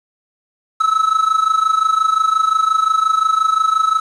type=tone with amplitude modulation; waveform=triangle; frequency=1300 Hz; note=E6; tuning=24 cents flat; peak=-7 dBFS; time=0.8-4 s; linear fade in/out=10 ms; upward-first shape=sine; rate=25.7 Hz; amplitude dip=80%; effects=resampled to 24000 Hz + 7-bit